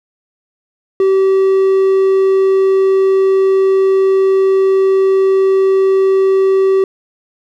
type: tone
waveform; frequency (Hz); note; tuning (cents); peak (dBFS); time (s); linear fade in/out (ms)
triangle; 384.6; G4; -33; -6; 1-6.84; 2
effects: none

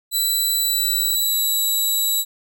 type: tone with pitch glide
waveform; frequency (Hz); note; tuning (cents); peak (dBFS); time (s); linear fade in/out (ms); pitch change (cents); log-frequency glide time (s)
10% pulse; 3978 to 3910; B7 to B7; +12 to -18; -11; 0.11-2.25; 50; -30; 0.54-1.62
effects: none

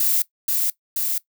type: noise with echo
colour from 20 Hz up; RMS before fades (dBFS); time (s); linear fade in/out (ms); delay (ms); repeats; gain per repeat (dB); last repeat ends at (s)
violet; -19; 0-0.22; 2; 480; 2; -2; 1.18
effects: noise-tail reverb RT60 0.1 s tail -19 dB re dry

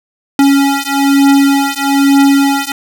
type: beating tone pair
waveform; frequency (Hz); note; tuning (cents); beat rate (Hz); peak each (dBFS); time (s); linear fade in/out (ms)
square; 277.3 / 278.4; C#4 / C#4; +1 / +8; 1.1; -11 / -11; 0.39-2.72; 2
effects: none

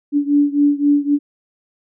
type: beating tone pair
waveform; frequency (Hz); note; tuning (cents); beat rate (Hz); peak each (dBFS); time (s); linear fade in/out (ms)
sine; 287.4 / 291.2; D4 / D4; -37 / -15; 3.8; -14 / -16; 0.12-1.19; 50
effects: none

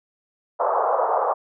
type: band-pass noise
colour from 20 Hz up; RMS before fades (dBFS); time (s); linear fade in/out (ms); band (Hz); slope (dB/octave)
pink; -21; 0.59-1.34; 20; 490 to 1200; 48
effects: none

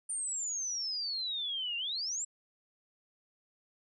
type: exponential two-way sweep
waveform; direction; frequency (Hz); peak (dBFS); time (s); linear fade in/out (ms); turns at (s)
sine; down then up; 9160 to 2749 to 7830; -33; 0.09-2.25; 10; 1.77
effects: none

